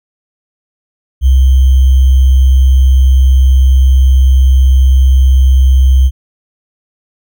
sine tone with sample-and-hold, 65.41 Hz, C2, in tune, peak -3 dBFS, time 1.21-6.11 s, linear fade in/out 50 ms, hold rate 3150 Hz, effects none

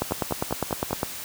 two click trains, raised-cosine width 1 ms, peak -9 / -14 dBFS, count 11 / 5, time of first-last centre 0.02-1.031 / 0.11-0.908 s, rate 9.89 / 5.01 Hz, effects white hiss -36 dBFS RMS until 1.24 s + high-pass 60 Hz 12 dB/octave

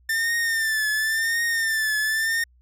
45% pulse tone with vibrato, 1788 Hz, A6, 27 cents sharp, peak -21 dBFS, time 0.09-2.44 s, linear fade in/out 5 ms, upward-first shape triangle, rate 0.93 Hz, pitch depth 74 cents each way, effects added 61 Hz sine -54 dBFS peak until 2.61 s

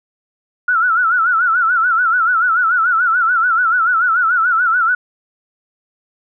sine tone with vibrato, 1396.9 Hz, F6, in tune, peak -11 dBFS, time 0.68-4.95 s, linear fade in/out 5 ms, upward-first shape sine, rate 6.9 Hz, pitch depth 120 cents each way, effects none

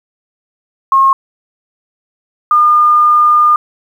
sine tone pair in turn, 1079 / 1211.5 Hz, C#6 / D#6, -47 / -47 cents, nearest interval major second, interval 200 cents, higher second, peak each -5 dBFS, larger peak neither, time 0.92-1.13 / 2.51-3.56 s, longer second, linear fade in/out 2 ms, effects 7-bit

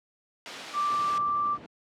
white noise, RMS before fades -35 dBFS, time 0.46-1.18 s, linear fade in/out 0 ms
sine tone, 1174.7 Hz, D6, in tune, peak -24 dBFS, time 0.73-1.58 s, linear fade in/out 50 ms
brown noise with tremolo, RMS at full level -36 dBFS, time 0.9-1.66 s, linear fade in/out 0 ms, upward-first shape triangle, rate 11 Hz, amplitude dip 35%
effects high-pass 200 Hz 12 dB/octave + low-pass 4000 Hz 12 dB/octave

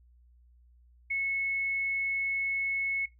sine tone, 2195 Hz, C#7, 18 cents flat, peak -28 dBFS, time 1.1-3.06 s, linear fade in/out 10 ms, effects noise-tail reverb RT60 0.2 s tail -20 dB re dry + added 60 Hz sine -57 dBFS peak until 3.19 s

